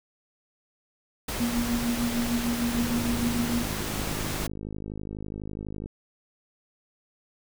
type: noise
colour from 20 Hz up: pink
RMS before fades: -32 dBFS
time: 1.28-4.47 s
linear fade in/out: 5 ms
type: tone with tremolo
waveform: sine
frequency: 237.3 Hz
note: A#3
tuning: 31 cents sharp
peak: -22 dBFS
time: 1.4-3.64 s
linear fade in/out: 5 ms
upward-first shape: triangle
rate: 6.6 Hz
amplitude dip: 70%
type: click train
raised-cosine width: 3 ms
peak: -23 dBFS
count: 163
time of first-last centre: 2.75-5.859 s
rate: 52.1 Hz
effects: none